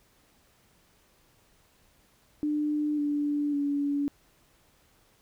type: tone with pitch steps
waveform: sine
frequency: 298.7 / 292 / 285.5 Hz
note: D4 / D4 / D4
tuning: +29 / -10 / -49 cents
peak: -25 dBFS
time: 2.43-4.08 s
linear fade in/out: 0 ms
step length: 550 ms
effects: pink hiss -64 dBFS RMS until 5.21 s